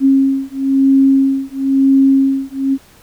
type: beating tone pair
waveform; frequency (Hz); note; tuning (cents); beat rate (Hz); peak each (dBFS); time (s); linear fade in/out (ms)
sine; 270 / 271; C#4 / C#4; -45 / -39; 1; -12; 0-2.78; 50
effects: pink hiss -46 dBFS RMS until 3.02 s